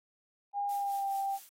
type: tone with pitch glide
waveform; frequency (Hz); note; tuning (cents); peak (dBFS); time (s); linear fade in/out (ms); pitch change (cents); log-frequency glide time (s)
sine; 809 to 786.9; G#5 to G5; -46 to +6; -30; 0.53-1.39; 50; -48; 0.7-1.11
type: noise with tremolo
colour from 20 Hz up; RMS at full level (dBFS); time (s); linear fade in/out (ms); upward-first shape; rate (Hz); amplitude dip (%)
blue; -48; 0.69-1.49; 0; triangle; 4.7; 70
effects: AAC 48 kbps